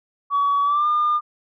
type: tone with pitch glide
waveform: sine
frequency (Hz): 1133 to 1207.3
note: C#6 to D6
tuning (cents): +37 to +47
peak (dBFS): -15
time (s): 0.3-1.21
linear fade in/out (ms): 50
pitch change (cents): +110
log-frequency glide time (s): 0.63-0.87
effects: tanh soft clip ceiling -13 dBFS